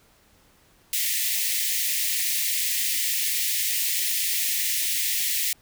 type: high-pass noise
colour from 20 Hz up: white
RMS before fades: -25 dBFS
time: 0.93-5.53 s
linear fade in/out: 2 ms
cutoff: 1800 Hz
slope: 96 dB/octave
effects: pink hiss -59 dBFS RMS until 5.61 s